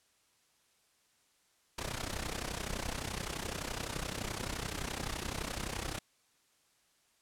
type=noise with amplitude modulation; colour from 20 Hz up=pink; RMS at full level=-35 dBFS; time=1.78-5.99 s; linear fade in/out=5 ms; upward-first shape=sine; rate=31.7 Hz; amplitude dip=80%; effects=white hiss -71 dBFS RMS until 7.21 s + low-pass 10000 Hz 12 dB/octave